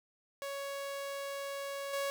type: tone with level steps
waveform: sawtooth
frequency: 557 Hz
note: C#5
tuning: 8 cents sharp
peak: -34 / -29 dBFS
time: 0.42-2.1 s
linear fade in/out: 0 ms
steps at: 1.93 s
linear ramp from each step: 5 ms
effects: none